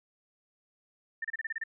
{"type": "tone bursts", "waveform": "sine", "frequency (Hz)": 1798, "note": "A6", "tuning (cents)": 37, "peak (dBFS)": -31, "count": 8, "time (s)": [1.22, 1.638], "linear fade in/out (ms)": 5, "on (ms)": 26, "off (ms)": 30, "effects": []}